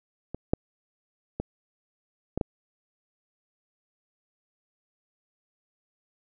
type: clicks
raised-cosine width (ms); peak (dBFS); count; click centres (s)
2; -20 / -8 / -16 / -14 / -12; 5; 0.346 / 0.535 / 1.4 / 2.376 / 2.412
effects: none